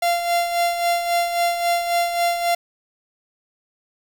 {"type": "tone with tremolo", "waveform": "45% pulse", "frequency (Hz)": 691, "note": "F5", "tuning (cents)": -19, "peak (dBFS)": -16, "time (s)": [0.02, 2.55], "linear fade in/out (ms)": 5, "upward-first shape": "sine", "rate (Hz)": 3.7, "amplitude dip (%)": 55, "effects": ["7-bit"]}